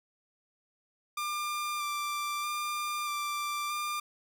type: tone with vibrato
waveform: sawtooth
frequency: 1188 Hz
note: D6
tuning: 20 cents sharp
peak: -28 dBFS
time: 1.17-4 s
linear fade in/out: 5 ms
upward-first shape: square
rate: 0.79 Hz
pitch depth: 13 cents each way
effects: none